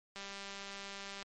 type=click train; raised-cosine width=0.2 ms; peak=-28 dBFS; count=212; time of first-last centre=0.16-1.226 s; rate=198 Hz; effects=MP3 48 kbps